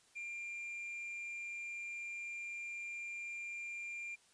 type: tone with amplitude modulation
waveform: triangle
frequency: 2388 Hz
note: D7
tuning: 28 cents sharp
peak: -39 dBFS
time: 0.15-4.16 s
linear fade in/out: 20 ms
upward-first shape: sine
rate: 197 Hz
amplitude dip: 25%
effects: white hiss -68 dBFS RMS until 4.33 s + resampled to 22050 Hz